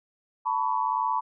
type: tone cluster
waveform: sine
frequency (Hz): 886 / 988 / 1124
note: A5 / B5 / C#6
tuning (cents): +12 / 0 / +24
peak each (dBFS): -28 / -26 / -31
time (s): 0.45-1.21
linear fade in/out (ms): 20
effects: none